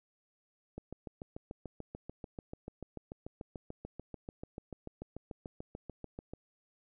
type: click train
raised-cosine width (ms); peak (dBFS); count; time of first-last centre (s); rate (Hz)
2; -29; 39; 0.78-6.336; 6.84
effects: none